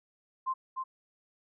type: tone with echo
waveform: sine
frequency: 1046.5 Hz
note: C6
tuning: in tune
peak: -28 dBFS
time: 0.46-0.54 s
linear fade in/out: 20 ms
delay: 300 ms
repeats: 1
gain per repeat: -4 dB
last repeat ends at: 0.84 s
effects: none